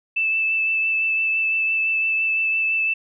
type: tone with vibrato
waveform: sine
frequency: 2637 Hz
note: E7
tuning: in tune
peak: -18 dBFS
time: 0.16-2.94 s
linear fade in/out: 10 ms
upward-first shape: triangle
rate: 5.9 Hz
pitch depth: 15 cents each way
effects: none